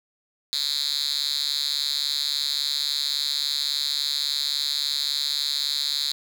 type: tone with high-pass filter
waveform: 5% pulse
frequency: 143.6 Hz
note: D3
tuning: 39 cents flat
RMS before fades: -26 dBFS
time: 0.53-6.12 s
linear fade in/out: 0 ms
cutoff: 4000 Hz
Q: 6.1
effects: none